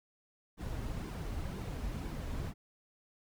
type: noise with flanger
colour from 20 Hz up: brown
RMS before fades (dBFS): -39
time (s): 0.57-2.54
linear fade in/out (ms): 50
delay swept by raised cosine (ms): 1.5 to 6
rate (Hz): 2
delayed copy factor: -0.55
effects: none